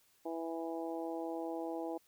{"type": "harmonic tone", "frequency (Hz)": 164.81, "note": "E3", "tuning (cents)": 0, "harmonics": [2, 3, 4, 5, 6], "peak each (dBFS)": [-40, -43, -44, -45, -55], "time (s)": [0.25, 1.98], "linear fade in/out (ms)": 10, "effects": ["white hiss -70 dBFS RMS until 2.07 s"]}